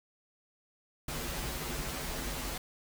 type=noise with comb filter; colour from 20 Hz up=pink; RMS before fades=-37 dBFS; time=1.08-2.58 s; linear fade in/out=5 ms; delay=10 ms; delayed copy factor=-0.95; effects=none